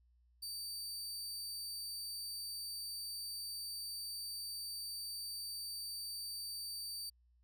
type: tone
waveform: sawtooth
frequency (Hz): 4619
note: D8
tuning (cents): -30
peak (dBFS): -39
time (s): 0.42-7.1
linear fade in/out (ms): 10
effects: added 60 Hz sine -67 dBFS peak until 7.43 s